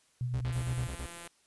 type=tone with tremolo; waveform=sine; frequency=123.47 Hz; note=B2; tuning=in tune; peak=-29 dBFS; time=0.21-0.87 s; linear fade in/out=0 ms; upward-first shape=sine; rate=8.7 Hz; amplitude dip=35%
type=tone bursts; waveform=40% pulse; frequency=66.8 Hz; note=C2; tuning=36 cents sharp; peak=-36 dBFS; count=7; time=0.34-1.059 s; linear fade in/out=0 ms; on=65 ms; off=44 ms
type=click train; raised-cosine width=0.3 ms; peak=-31 dBFS; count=142; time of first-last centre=0.45-1.275 s; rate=171 Hz
type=band-stop noise; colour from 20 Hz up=white; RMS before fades=-46 dBFS; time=0.52-1.28 s; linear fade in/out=10 ms; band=680 to 7200 Hz; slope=24 dB/octave
effects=white hiss -68 dBFS RMS until 1.46 s + resampled to 24000 Hz